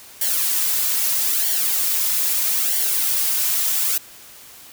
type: noise with flanger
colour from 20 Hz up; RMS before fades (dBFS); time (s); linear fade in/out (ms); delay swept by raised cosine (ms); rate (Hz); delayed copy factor
blue; -20; 0.21-3.98; 5; 0.78 to 3.68; 0.78; -0.65
effects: white hiss -43 dBFS RMS until 4.72 s